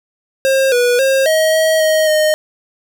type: tone with pitch steps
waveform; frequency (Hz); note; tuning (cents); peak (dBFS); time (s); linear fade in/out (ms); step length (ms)
square; 535 / 487.2 / 536 / 633 / 637 / 628 / 617; C5 / B4 / C5 / D#5 / D#5 / D#5 / D#5; +38 / -24 / +42 / +30 / +41 / +16 / -15; -11; 0.45-2.34; 0; 270
effects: none